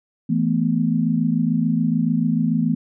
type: chord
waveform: sine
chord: E suspended fourth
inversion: none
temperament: equal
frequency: 164.81 / 220 / 246.9 Hz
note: E3 / A3 / B3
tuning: 0 / 0 / 0 cents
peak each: -21 dBFS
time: 0.29-2.75 s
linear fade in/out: 10 ms
effects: none